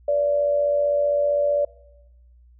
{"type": "tone with amplitude modulation", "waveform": "sine", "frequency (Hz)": 579, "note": "D5", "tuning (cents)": -25, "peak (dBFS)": -15, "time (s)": [0.08, 1.65], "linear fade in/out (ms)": 5, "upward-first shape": "sine", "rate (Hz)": 95.5, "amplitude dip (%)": 50, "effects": ["noise-tail reverb RT60 1.0 s tail -22 dB re dry", "added 60 Hz sine -49 dBFS peak until 2.59 s"]}